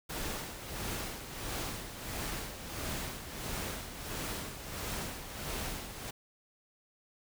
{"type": "noise with tremolo", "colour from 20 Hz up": "pink", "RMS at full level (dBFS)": -37, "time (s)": [0.09, 6.11], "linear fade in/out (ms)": 10, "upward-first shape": "sine", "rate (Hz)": 1.5, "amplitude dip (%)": 60, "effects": []}